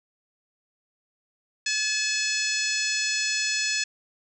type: harmonic tone with a mistuned harmonic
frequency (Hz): 858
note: A5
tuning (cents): -44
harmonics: 2 / 3 / 4 / 5 / 6 / 7 / 8 / 9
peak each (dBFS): -31 / -29 / -35 / -32 / -31 / -34 / -33 / -37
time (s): 1.66-3.84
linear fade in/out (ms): 5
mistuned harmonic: 9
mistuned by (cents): +22
effects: none